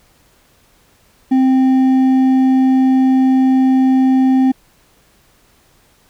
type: tone with hard clipping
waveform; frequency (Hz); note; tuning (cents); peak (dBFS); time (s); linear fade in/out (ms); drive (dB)
triangle; 261.6; C4; 0; -10; 1.31-4.52; 10; 8
effects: pink hiss -53 dBFS RMS until 6.09 s